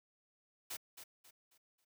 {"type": "noise with echo", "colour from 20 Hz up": "white", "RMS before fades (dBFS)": -43, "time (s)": [0.7, 0.77], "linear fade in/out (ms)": 10, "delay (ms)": 270, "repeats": 4, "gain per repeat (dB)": -9, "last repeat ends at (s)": 1.85, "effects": ["high-pass 100 Hz 12 dB/octave"]}